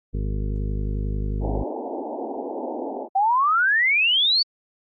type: harmonic tone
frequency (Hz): 51.2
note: G#1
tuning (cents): -24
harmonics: 1 / 2 / 3 / 4 / 5 / 7 / 8 / 9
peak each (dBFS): -24 / -30 / -34 / -36 / -38 / -41 / -42 / -43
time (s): 0.13-1.64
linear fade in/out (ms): 20
type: band-pass noise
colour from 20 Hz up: pink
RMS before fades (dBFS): -30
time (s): 1.4-3.09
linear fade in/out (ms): 50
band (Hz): 240 to 900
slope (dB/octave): 96
type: exponential sweep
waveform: sine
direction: up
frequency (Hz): 754 to 4603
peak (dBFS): -16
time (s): 3.15-4.43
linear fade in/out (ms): 10
effects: Opus 48 kbps